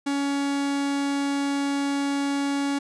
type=tone; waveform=45% pulse; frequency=280.7 Hz; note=C#4; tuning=22 cents sharp; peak=-23 dBFS; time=0.06-2.79 s; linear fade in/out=10 ms; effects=resampled to 22050 Hz